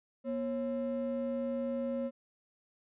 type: ring-modulated tone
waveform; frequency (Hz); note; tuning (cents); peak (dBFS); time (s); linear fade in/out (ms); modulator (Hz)
triangle; 392; G4; 0; -26; 0.24-2.11; 50; 152
effects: tanh soft clip ceiling -25 dBFS + resampled to 8000 Hz